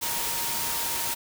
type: tone in noise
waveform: sine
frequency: 932.3 Hz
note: A#5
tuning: in tune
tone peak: -37 dBFS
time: 0.01-1.15 s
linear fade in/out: 20 ms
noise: white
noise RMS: -29 dBFS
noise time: 0.01-1.15 s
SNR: -11 dB
effects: none